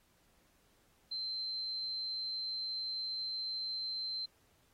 sine tone, 4107 Hz, C8, 33 cents flat, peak -36 dBFS, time 1.11-4.26 s, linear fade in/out 10 ms, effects pink hiss -71 dBFS RMS until 4.73 s + AAC 48 kbps

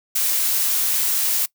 blue noise, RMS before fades -20 dBFS, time 0.15-1.46 s, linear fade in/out 10 ms, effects noise-tail reverb RT60 0.1 s tail -22 dB re dry

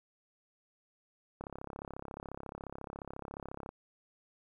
click train, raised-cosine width 1 ms, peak -28 dBFS, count 79, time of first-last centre 1.41-3.691 s, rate 34.2 Hz, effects 11-bit

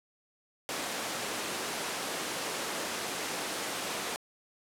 pink high-pass noise, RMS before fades -35 dBFS, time 0.69-4.16 s, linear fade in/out 0 ms, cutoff 320 Hz, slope 12 dB/octave, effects low-pass 11000 Hz 12 dB/octave

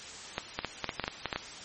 clicks, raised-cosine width 0.3 ms, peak -14 dBFS, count 11, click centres 0.381 / 0.59 / 0.647 / 0.843 / 0.892 / 0.997 / 1.04 / 1.079 / 1.257 / 1.328 / 1.36 s, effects white hiss -44 dBFS RMS until 1.64 s + MP3 32 kbps

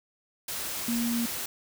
sine tone in noise, 234.6 Hz, A#3, 11 cents sharp, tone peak -26 dBFS, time 0.88-1.26 s, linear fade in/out 5 ms, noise white, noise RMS -34 dBFS, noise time 0.48-1.46 s, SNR +5 dB, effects none

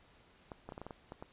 clicks, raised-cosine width 1 ms, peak -30 dBFS, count 9, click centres 0.518 / 0.69 / 0.722 / 0.779 / 0.816 / 0.866 / 0.908 / 1.121 / 1.225 s, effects pink hiss -64 dBFS RMS until 1.32 s + resampled to 8000 Hz

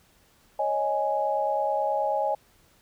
sine chord, C# suspended second, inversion none, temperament just, 554.4 / 623.7 / 831.5 Hz, C#5 / D#5 / G#5, 0 / +4 / +2 cents, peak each -29 / -28 / -26 dBFS, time 0.59-2.35 s, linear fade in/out 5 ms, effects pink hiss -61 dBFS RMS until 2.81 s

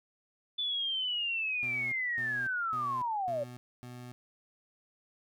sine linear sweep, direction down, 3500 to 554.4 Hz, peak -30 dBFS, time 0.58-3.44 s, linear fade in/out 10 ms
25% pulse tone bursts, 123.47 Hz, B2, in tune, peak -40 dBFS, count 5, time 1.63-4.12 s, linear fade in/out 0 ms, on 290 ms, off 260 ms
effects none

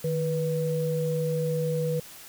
sine tone pair together, 155.56 / 489.3 Hz, D#3 / B4, 0 / -16 cents, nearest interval octave + minor sixth, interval 1984 cents, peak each -27 dBFS, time 0.04-2 s, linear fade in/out 5 ms, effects white hiss -46 dBFS RMS until 2.28 s

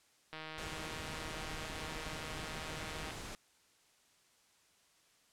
click train, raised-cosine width 0.3 ms, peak -29 dBFS, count 437, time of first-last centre 0.33-3.107 s, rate 157 Hz
pink noise, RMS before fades -45 dBFS, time 0.58-3.35 s, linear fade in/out 0 ms
effects white hiss -69 dBFS RMS until 5.32 s + low-pass 9000 Hz 12 dB/octave

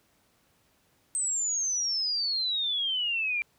sine exponential sweep, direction down, 8320 to 2349 Hz, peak -26 dBFS, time 1.15-3.42 s, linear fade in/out 0 ms, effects pink hiss -67 dBFS RMS until 3.58 s + high-pass 60 Hz 12 dB/octave

